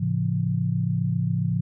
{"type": "chord", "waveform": "sine", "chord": "A augmented", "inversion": "none", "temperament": "just", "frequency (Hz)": [110, 137.5, 171.88], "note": ["A2", "C#3", "E#3"], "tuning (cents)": [0, -14, -27], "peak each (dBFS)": [-26, -26, -25], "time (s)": [0, 1.61], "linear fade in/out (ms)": 10, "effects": []}